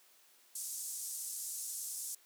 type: band-pass noise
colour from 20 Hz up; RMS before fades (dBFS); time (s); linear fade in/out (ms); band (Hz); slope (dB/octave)
pink; -42; 0.55-2.15; 5; 6800 to 12000; 24
effects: white hiss -65 dBFS RMS until 2.25 s + high-pass 300 Hz 12 dB/octave